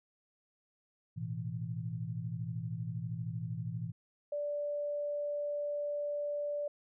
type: chord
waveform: sine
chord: A suspended second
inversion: none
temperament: equal with one note detuned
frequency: 110.77 / 123.47 / 164.81 Hz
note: A2 / B2 / E3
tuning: +12 / 0 / 0 cents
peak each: -40 dBFS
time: 1.16-3.92 s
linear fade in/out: 20 ms
type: tone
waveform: sine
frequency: 584 Hz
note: D5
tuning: 10 cents flat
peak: -33 dBFS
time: 4.32-6.68 s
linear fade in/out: 5 ms
effects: none